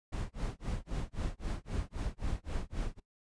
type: noise with tremolo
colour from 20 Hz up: brown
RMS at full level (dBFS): -33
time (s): 0.12-3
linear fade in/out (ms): 10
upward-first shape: sine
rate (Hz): 3.8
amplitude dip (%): 100
effects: noise-tail reverb RT60 0.1 s tail -20 dB re dry + resampled to 22050 Hz